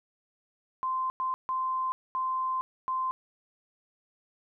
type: tone bursts at uneven times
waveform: sine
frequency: 1039 Hz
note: C6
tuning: 12 cents flat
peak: -27 dBFS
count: 5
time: 0.83-1.1 / 1.2-1.34 / 1.49-1.92 / 2.15-2.61 / 2.88-3.11 s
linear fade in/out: 0 ms
effects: none